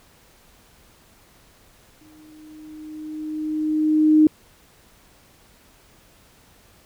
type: tone with exponential growth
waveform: sine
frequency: 308.4 Hz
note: D#4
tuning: 15 cents flat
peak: -9 dBFS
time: 2.01-4.27 s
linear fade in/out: 2 ms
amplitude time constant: 490 ms
effects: pink hiss -54 dBFS RMS until 6.85 s